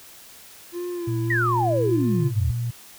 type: tone with vibrato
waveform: triangle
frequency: 343.5 Hz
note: F4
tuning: 29 cents flat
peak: -25 dBFS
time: 0.72-2.32 s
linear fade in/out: 50 ms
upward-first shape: sine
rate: 1.6 Hz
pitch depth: 58 cents each way
type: tone with pitch glide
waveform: sine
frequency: 117.9 to 118.65 Hz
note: A#2 to A#2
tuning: +20 to +31 cents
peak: -23 dBFS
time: 1.07-2.71 s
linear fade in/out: 10 ms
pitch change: +11 cents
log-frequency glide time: 1.61-2.47 s
type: exponential sweep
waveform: sine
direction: down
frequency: 1975.5 to 70.6 Hz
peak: -20 dBFS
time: 1.3-2.51 s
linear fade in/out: 5 ms
effects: white hiss -46 dBFS RMS until 2.98 s